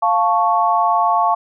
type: chord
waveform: sine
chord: F augmented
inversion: none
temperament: equal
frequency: 698.5 / 880 / 1108.7 Hz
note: F5 / A5 / C#6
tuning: 0 / 0 / 0 cents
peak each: -17 dBFS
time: 0.02-1.35 s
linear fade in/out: 10 ms
effects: none